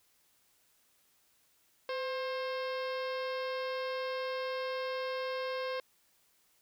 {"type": "harmonic tone with a mistuned harmonic", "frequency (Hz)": 532, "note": "C5", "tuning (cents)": 29, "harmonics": [1, 2, 3, 4, 5, 6, 7, 8, 9, 10], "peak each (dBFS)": [-35, -41, -45, -47, -49, -51, -52, -53, -54, -55], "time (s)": [1.89, 5.8], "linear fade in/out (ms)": 2, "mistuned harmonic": 1, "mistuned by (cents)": -62, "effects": ["white hiss -70 dBFS RMS until 6.61 s"]}